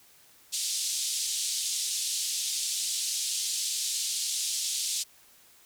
white band-pass noise, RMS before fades -31 dBFS, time 0.52-5.04 s, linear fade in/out 20 ms, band 3400 to 9000 Hz, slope 24 dB/octave, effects white hiss -58 dBFS RMS until 5.65 s

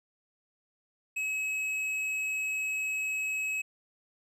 sine tone with tanh clipping, 2564 Hz, E7, 49 cents flat, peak -31 dBFS, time 1.16-3.62 s, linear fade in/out 10 ms, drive 9 dB, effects none

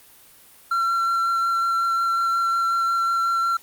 triangle tone with vibrato, 1360 Hz, F6, 46 cents flat, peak -17 dBFS, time 0.71-3.57 s, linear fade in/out 5 ms, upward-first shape sine, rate 5.5 Hz, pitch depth 10 cents each way, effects white hiss -50 dBFS RMS until 3.62 s + Opus 32 kbps

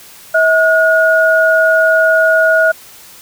sine tone pair together, 643.6 / 1444 Hz, E5 / F#6, -42 / -43 cents, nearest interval octave + major second, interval 1399 cents, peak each -10 dBFS, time 0.34-2.72 s, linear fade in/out 10 ms, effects white hiss -38 dBFS RMS until 3.21 s

